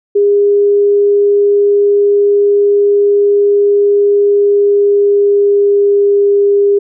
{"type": "tone with pitch glide", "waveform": "sine", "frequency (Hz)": [406.7, 403.7], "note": ["G#4", "G#4"], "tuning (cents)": [-36, -49], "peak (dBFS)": -6, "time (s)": [0.15, 6.79], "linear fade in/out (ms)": 10, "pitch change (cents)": -13, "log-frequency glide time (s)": [4.21, 6.32], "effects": []}